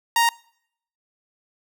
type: tone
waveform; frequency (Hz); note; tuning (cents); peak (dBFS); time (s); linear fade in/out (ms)
sawtooth; 932.3; A#5; 0; -12; 0.16-0.29; 2
effects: noise-tail reverb RT60 0.7 s tail -25 dB re dry